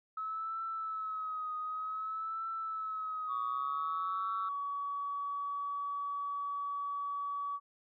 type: tone with vibrato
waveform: sine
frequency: 1289 Hz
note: E6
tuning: 39 cents flat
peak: -35 dBFS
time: 0.17-4.49 s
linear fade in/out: 5 ms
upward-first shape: triangle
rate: 0.54 Hz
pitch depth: 61 cents each way
type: tone with pitch glide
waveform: sine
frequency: 1130 to 1138.5 Hz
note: C#6 to C#6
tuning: +33 to +46 cents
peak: -34 dBFS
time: 3.27-7.6 s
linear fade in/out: 50 ms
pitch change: +13 cents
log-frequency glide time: 4.22-5.82 s
effects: tanh soft clip ceiling -26 dBFS